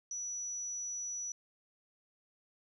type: tone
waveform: sine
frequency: 5900 Hz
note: F#8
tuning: 6 cents flat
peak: -37 dBFS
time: 0.11-1.32 s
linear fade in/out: 2 ms
effects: 12-bit